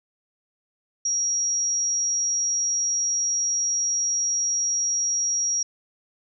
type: tone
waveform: sine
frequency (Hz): 5670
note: F8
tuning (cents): +25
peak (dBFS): -21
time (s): 1.05-5.63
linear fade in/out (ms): 5
effects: none